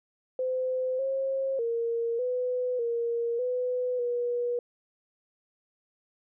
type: tone with pitch steps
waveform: sine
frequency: 513 / 537 / 464.5 / 500 / 468.4 / 499.6 / 483.2 Hz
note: C5 / C5 / A#4 / B4 / A#4 / B4 / B4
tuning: -34 / +45 / -6 / +21 / +8 / +20 / -38 cents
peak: -26 dBFS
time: 0.39-4.59 s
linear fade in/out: 2 ms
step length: 600 ms
effects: none